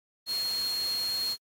sine tone in noise, 4265 Hz, C8, 32 cents sharp, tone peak -28 dBFS, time 0.26-1.37 s, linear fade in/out 50 ms, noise white, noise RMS -40 dBFS, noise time 0.26-1.37 s, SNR +9 dB, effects AAC 48 kbps

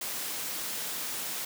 white high-pass noise, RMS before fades -35 dBFS, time 0.01-1.45 s, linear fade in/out 5 ms, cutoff 150 Hz, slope 12 dB/octave, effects none

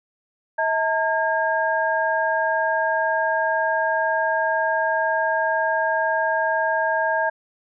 sine tone cluster, 642 / 900 / 1620 Hz, E5 / A5 / G#6, -46 / +39 / -43 cents, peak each -23 dBFS, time 0.58-7.3 s, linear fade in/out 10 ms, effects none

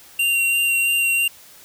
square tone with vibrato, 2764 Hz, F7, 19 cents flat, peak -17 dBFS, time 0.19-1.28 s, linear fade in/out 5 ms, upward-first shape sine, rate 3 Hz, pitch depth 12 cents each way, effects white hiss -46 dBFS RMS until 1.64 s

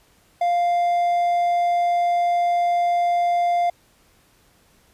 triangle tone, 698.5 Hz, F5, in tune, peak -15 dBFS, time 0.41-3.7 s, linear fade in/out 5 ms, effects pink hiss -58 dBFS RMS until 4.93 s + resampled to 32000 Hz

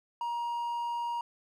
triangle tone, 946 Hz, A#5, 25 cents sharp, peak -29 dBFS, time 0.21-1.21 s, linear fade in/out 2 ms, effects none

